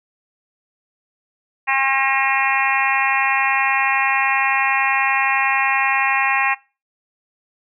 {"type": "harmonic tone with a mistuned harmonic", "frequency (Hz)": 269.3, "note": "C#4", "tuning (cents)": -50, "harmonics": [3, 4, 5, 6, 7, 8, 9, 10], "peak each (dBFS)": [-22, -22, -33, -28, -21, -26, -23, -26], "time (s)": [1.67, 6.55], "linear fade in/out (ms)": 20, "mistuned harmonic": 5, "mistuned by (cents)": 21, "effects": ["noise-tail reverb RT60 0.3 s tail -21 dB re dry"]}